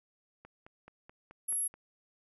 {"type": "click train", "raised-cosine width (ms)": 0.5, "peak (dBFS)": -36, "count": 7, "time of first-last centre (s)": [0.45, 1.74], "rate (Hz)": 4.65}
{"type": "tone", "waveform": "sine", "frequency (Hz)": 11210, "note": "F9", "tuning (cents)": 5, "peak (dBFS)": -30, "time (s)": [1.48, 1.68], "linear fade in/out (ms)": 10}
{"effects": []}